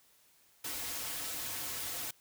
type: noise with comb filter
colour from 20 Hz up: white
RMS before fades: -39 dBFS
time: 0.64-2.11 s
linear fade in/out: 5 ms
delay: 5 ms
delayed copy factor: -0.6
effects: white hiss -66 dBFS RMS until 2.2 s